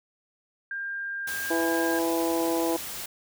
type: tone with pitch glide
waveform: sine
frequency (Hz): 1599 to 1613.8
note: G6 to G6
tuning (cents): +34 to +50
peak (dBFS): -30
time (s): 0.71-1.99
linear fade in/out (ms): 2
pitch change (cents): +16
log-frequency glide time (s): 1.28-1.64
type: noise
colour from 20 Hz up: white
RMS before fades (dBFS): -36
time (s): 1.27-3.06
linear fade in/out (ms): 5
type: harmonic tone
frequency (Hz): 166.1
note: E3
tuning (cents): +13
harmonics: 2 / 3 / 4 / 5 / 6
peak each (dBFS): -26 / -30 / -32 / -34 / -36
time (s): 1.5-2.77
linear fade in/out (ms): 10
effects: none